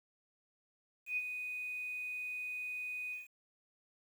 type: tone with ADSR envelope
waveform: sine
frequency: 2489 Hz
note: D#7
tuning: in tune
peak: -31 dBFS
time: 1.06-3.28 s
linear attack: 110 ms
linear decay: 41 ms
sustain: -7 dB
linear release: 160 ms
effects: 10-bit